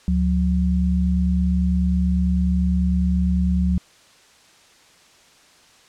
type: tone pair together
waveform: sine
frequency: 72.61 / 181.7 Hz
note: D2 / F#3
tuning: -19 / -31 cents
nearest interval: octave + major third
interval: 1588 cents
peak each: -19 dBFS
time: 0.08-3.78 s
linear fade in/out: 0 ms
effects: white hiss -52 dBFS RMS until 5.88 s + low-pass 7000 Hz 12 dB/octave